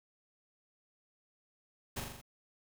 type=noise with echo; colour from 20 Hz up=pink; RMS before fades=-38 dBFS; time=1.96-2.01 s; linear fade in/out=10 ms; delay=41 ms; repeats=5; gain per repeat=-3 dB; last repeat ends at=2.215 s; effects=none